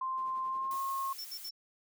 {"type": "tone with pitch glide", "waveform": "sine", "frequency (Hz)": [1046.5, 1079], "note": ["C6", "C#6"], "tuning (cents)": [0, -47], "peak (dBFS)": -32, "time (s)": [0.01, 1.13], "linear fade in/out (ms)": 5, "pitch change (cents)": 53, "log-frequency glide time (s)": [0.46, 0.8]}
{"type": "noise with tremolo", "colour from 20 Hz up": "brown", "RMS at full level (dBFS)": -48, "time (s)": [0.17, 0.78], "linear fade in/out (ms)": 10, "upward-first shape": "triangle", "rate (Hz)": 11, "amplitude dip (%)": 75}
{"type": "noise", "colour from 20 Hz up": "blue", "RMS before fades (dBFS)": -47, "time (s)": [0.71, 1.49], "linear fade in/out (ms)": 0}
{"type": "tone bursts", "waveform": "sine", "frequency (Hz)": 5400, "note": "E8", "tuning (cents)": 41, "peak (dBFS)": -39, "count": 3, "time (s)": [1.18, 1.509], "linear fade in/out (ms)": 10, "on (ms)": 69, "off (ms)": 61}
{"effects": ["high-pass 300 Hz 12 dB/octave"]}